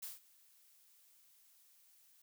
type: noise with ADSR envelope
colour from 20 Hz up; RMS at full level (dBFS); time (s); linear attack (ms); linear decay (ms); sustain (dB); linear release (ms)
blue; -44; 0.02-2.22; 12; 160; -23; 5
effects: none